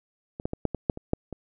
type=clicks; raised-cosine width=2 ms; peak=-22 / -14 / -17 / -10 / -16 / -8 / -23 / -9 / -22 dBFS; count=9; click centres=0.399 / 0.455 / 0.534 / 0.653 / 0.747 / 0.898 / 0.974 / 1.134 / 1.327 s; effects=none